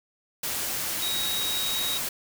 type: tone in noise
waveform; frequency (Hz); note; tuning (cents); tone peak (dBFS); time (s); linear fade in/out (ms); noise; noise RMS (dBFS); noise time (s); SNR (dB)
sine; 3798; A#7; +32; -28; 1.02-1.98; 5; white; -30; 0.43-2.09; -1
effects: none